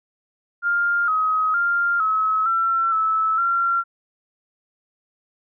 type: tone with pitch steps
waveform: sine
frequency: 1402 / 1267 / 1396 / 1287 / 1349 / 1306 / 1373 Hz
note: F6 / D#6 / F6 / E6 / E6 / E6 / F6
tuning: +6 / +31 / -1 / -42 / +40 / -17 / -30 cents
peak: -17 dBFS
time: 0.62-3.84 s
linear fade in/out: 50 ms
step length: 460 ms
effects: none